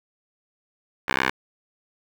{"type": "tone with band-pass filter", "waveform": "10% pulse", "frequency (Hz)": 65.41, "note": "C2", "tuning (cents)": 0, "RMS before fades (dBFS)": -23, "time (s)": [1.08, 1.3], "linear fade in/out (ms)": 5, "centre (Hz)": 1800, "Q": 1.4, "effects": []}